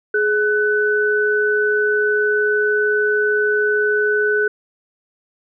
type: tone pair together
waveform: sine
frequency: 420.3 / 1497.8 Hz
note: G#4 / F#6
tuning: +21 / +21 cents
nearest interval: octave + minor seventh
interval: 2200 cents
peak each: -17 dBFS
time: 0.14-4.48 s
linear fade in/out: 5 ms
effects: none